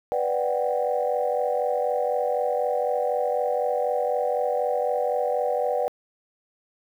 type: chord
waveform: sine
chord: G major seventh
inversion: first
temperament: equal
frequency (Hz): 493.9 / 587.3 / 740 / 784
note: B4 / D5 / F#5 / G5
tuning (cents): 0 / 0 / 0 / 0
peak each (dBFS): -25 / -26 / -28 / -30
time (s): 0.12-5.88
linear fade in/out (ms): 0
effects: tanh soft clip ceiling -12 dBFS + 9-bit